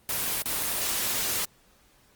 white noise with dropouts, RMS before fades -28 dBFS, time 0.09-1.45 s, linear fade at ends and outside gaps 2 ms, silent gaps 0.422-0.456 s, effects pink hiss -61 dBFS RMS until 2.15 s + Opus 24 kbps

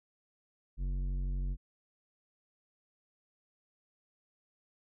sine tone with tanh clipping, 46.25 Hz, F#1, in tune, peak -33 dBFS, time 0.77-1.57 s, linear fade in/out 50 ms, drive 11 dB, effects none

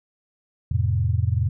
sine chord, F major, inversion none, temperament equal, 87.31 / 110 / 130.81 Hz, F2 / A2 / C3, 0 / 0 / 0 cents, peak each -22 / -22 / -26 dBFS, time 0.71-1.49 s, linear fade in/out 5 ms, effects none

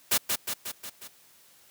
white noise with echo, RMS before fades -23 dBFS, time 0.11-0.18 s, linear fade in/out 10 ms, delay 180 ms, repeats 5, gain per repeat -4 dB, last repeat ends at 1.08 s, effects white hiss -58 dBFS RMS until 1.7 s + high-pass 80 Hz 12 dB/octave

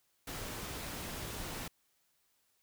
pink noise, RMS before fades -42 dBFS, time 0.27-1.68 s, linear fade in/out 5 ms, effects white hiss -75 dBFS RMS until 2.62 s

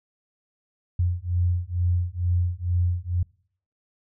sine beating tone pair, 87.31 / 89.51 Hz, F2 / F2, 0 / +43 cents, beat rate 2.2 Hz, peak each -24 dBFS, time 0.99-3.23 s, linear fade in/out 5 ms, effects noise-tail reverb RT60 0.6 s tail -26 dB re dry

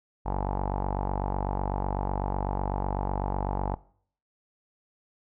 sawtooth tone with low-pass filter, 48 Hz, G1, 36 cents flat, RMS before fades -29 dBFS, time 0.25-3.76 s, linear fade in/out 20 ms, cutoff 870 Hz, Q 6, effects noise-tail reverb RT60 0.6 s tail -22 dB re dry

